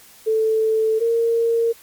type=tone pair in turn; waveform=sine; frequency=440.5 / 461.5 Hz; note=A4 / A#4; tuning=+2 / -17 cents; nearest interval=minor second; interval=81 cents; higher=second; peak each=-15 dBFS; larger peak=neither; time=0.26-1 / 1-1.73 s; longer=first; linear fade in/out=20 ms; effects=white hiss -47 dBFS RMS until 1.82 s + MP3 96 kbps